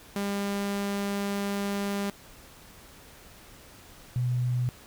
sawtooth / sine tone pair in turn, 200.6 / 123.83 Hz, G3 / B2, +40 / +5 cents, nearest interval minor sixth, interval 835 cents, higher first, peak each -24 dBFS, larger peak neither, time 0.16-2.1 / 4.16-4.69 s, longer first, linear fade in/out 0 ms, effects pink hiss -51 dBFS RMS until 4.86 s

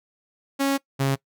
sawtooth tone pair in turn, 275.4 / 136.47 Hz, C#4 / C#3, -11 / -27 cents, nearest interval octave, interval 1216 cents, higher first, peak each -16 dBFS, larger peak neither, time 0.59-0.78 / 0.99-1.16 s, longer first, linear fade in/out 20 ms, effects noise-tail reverb RT60 0.1 s tail -21 dB re dry

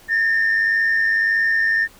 sine tone pair together, 1711 / 1812.7 Hz, A6 / A#6, -49 / -49 cents, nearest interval minor second, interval 100 cents, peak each -23 / -14 dBFS, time 0.08-1.88 s, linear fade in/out 50 ms, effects tanh soft clip ceiling -12 dBFS + pink hiss -48 dBFS RMS until 1.99 s

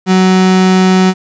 35% pulse tone, 186.6 Hz, F#3, 15 cents sharp, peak -4 dBFS, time 0.06-1.14 s, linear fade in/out 50 ms, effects resampled to 16000 Hz + 7-bit

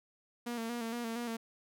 sawtooth tone with vibrato, 233.1 Hz, A#3, in tune, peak -32 dBFS, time 0.46-1.37 s, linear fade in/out 10 ms, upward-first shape square, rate 4.3 Hz, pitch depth 43 cents each way, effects none

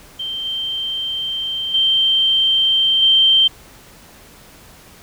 sine tone with level steps, 3136 Hz, G7, in tune, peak -22 / -20 / -12 / -9 dBFS, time 0.19-3.48 s, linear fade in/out 10 ms, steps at 0.45 / 1.74 / 3.02 s, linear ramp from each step 5 ms, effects pink hiss -44 dBFS RMS until 5.02 s

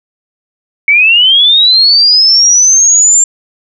sine linear sweep, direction up, 2217 to 7370 Hz, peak -3 dBFS, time 0.88-3.24 s, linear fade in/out 2 ms, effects none

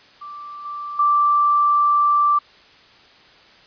sine tone with level steps, 1172 Hz, D6, 4 cents flat, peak -32 / -27 / -13 dBFS, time 0.21-2.39 s, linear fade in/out 10 ms, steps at 0.65 / 0.99 s, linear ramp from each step 5 ms, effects white hiss -49 dBFS RMS until 3.66 s + resampled to 11025 Hz

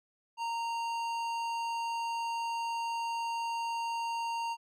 sine tone with tanh clipping, 926 Hz, A#5, 12 cents flat, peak -34 dBFS, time 0.37-4.57 s, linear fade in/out 50 ms, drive 15 dB, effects none

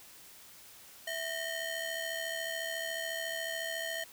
25% pulse ring-modulated tone, 1244 Hz, D#6, 1 cent flat, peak -28 dBFS, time 1.07-4.04 s, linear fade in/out 5 ms, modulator 585 Hz, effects white hiss -54 dBFS RMS until 4.12 s

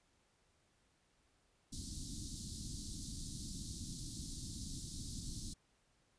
pink band-stop noise, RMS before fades -45 dBFS, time 1.72-5.54 s, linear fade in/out 10 ms, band 300 to 3900 Hz, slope 48 dB/octave, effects pink hiss -75 dBFS RMS until 6.18 s + resampled to 22050 Hz

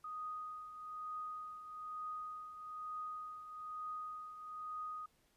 sine tone with tremolo, 1244.5 Hz, D#6, in tune, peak -40 dBFS, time 0.04-5.06 s, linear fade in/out 5 ms, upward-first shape triangle, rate 1.1 Hz, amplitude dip 65%, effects pink hiss -74 dBFS RMS until 5.36 s + resampled to 32000 Hz

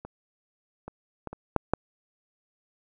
clicks, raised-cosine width 1 ms, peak -25 / -24 / -20 / -24 / -7 / -8 dBFS, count 6, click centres 0.05 / 0.88 / 1.273 / 1.33 / 1.563 / 1.736 s, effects none

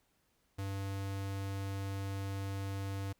square tone, 98 Hz, G2, in tune, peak -37 dBFS, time 0.58-3.13 s, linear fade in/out 10 ms, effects pink hiss -75 dBFS RMS until 3.19 s

